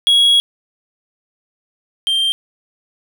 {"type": "tone pair in turn", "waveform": "triangle", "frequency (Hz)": [3322, 3167], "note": ["G#7", "G7"], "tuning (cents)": [0, 17], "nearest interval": "minor second", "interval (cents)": 83, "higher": "first", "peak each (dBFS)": [-7, -12], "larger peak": "first", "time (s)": [[0.07, 0.4], [2.07, 2.32]], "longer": "first", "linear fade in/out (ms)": 0, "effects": []}